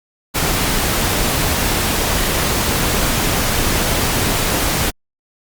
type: noise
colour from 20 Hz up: pink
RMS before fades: -17 dBFS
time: 0.34-4.91 s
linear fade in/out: 20 ms
effects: Opus 48 kbps